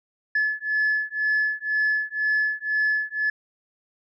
sine beating tone pair, 1719 / 1721 Hz, A6 / A6, -41 / -39 cents, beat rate 2 Hz, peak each -23 dBFS, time 0.35-3.3 s, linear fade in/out 5 ms, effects tanh soft clip ceiling -16 dBFS

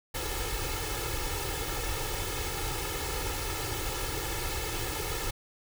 pink noise with comb filter, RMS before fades -33 dBFS, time 0.14-5.31 s, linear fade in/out 10 ms, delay 2.3 ms, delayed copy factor +0.95, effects none

